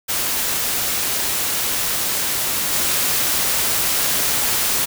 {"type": "noise with level steps", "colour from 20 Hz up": "white", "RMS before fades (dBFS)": [-21, -19], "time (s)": [0.08, 4.86], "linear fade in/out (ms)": 20, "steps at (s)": 2.72, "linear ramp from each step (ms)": 20, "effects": []}